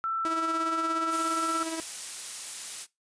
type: tone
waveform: sine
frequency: 1333 Hz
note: E6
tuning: 19 cents sharp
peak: -27 dBFS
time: 0.04-1.63 s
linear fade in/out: 0 ms
type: tone with tremolo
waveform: sawtooth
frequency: 325.1 Hz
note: E4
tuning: 24 cents flat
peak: -26 dBFS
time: 0.25-1.8 s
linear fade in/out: 0 ms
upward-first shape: sine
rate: 17 Hz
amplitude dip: 50%
type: noise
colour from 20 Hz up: blue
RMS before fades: -34 dBFS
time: 1.09-2.87 s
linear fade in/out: 50 ms
effects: noise-tail reverb RT60 0.2 s tail -21 dB re dry + resampled to 22050 Hz